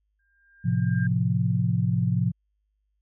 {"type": "tone with exponential growth", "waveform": "sine", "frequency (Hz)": 1600, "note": "G6", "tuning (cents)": 35, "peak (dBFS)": -31, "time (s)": [0.19, 1.07], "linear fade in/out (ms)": 5, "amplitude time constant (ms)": 190}
{"type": "chord", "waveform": "sine", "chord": "F major", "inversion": "first", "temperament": "equal", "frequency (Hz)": [110, 130.81, 174.61], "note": ["A2", "C3", "F3"], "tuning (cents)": [0, 0, 0], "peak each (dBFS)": -25, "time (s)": [0.64, 2.32], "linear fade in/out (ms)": 20}
{"effects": ["added 51 Hz sine -70 dBFS peak until 3.01 s"]}